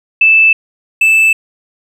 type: tone pair in turn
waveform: sine / triangle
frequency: 2635 / 2635 Hz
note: E7 / E7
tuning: -1 / -1 cents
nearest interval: unison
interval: 0 cents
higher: neither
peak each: -4 dBFS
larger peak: neither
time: 0.21-0.53 / 1.01-1.33 s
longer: neither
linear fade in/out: 5 ms
effects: none